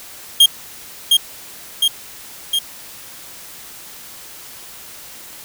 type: tone with echo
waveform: 45% pulse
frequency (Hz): 3226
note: G7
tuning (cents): +49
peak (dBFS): -5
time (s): 0.4-0.46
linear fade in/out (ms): 5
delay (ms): 710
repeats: 3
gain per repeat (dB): -3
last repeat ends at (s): 2.59
effects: white hiss -37 dBFS RMS until 5.44 s